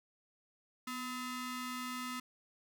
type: ring-modulated tone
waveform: sawtooth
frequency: 765 Hz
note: G5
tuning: 42 cents flat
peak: -32 dBFS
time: 0.87-2.2 s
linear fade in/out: 5 ms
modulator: 518 Hz
effects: none